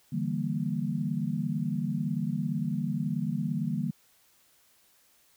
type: chord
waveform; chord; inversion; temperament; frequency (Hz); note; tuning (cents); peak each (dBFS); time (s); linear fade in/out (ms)
sine; E half-diminished seventh; third; equal; 146.83 / 164.81 / 196 / 233.1; D3 / E3 / G3 / Bb3; 0 / 0 / 0 / 0; -33; 0.12-3.91; 10
effects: white hiss -64 dBFS RMS until 5.36 s